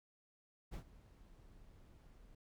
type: noise with ADSR envelope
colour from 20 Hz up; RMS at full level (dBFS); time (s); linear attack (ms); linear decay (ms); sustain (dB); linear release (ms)
brown; -43; 0.71-2.35; 31; 91; -18; 4
effects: none